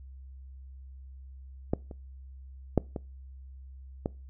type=clicks; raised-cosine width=2 ms; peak=-12 / -29 / -8 / -20 / -15 dBFS; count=5; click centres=1.735 / 1.912 / 2.777 / 2.962 / 4.059 s; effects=noise-tail reverb RT60 0.3 s tail -23 dB re dry + added 66 Hz sine -44 dBFS peak until 4.29 s